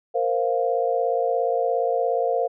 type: chord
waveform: sine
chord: Bb suspended second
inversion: none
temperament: equal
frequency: 466.2 / 523.3 / 698.5 Hz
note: Bb4 / C5 / F5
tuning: 0 / 0 / 0 cents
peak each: -24 dBFS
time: 0.14-2.48 s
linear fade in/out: 20 ms
effects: none